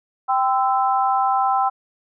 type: chord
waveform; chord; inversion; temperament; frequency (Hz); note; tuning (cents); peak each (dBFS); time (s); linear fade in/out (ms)
sine; C major; second; equal with one note detuned; 784 / 1026.2 / 1318.5; G5 / C6 / E6; 0 / -34 / 0; -18 / -22 / -23; 0.28-1.7; 20
effects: none